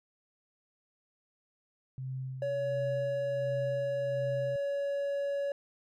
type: tone with tremolo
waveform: sine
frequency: 130.81 Hz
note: C3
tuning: in tune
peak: -34 dBFS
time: 1.98-4.56 s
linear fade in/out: 0 ms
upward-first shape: sine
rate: 1.4 Hz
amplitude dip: 55%
type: tone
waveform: triangle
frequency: 563 Hz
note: C#5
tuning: 27 cents sharp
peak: -28 dBFS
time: 2.42-5.52 s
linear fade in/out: 2 ms
effects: none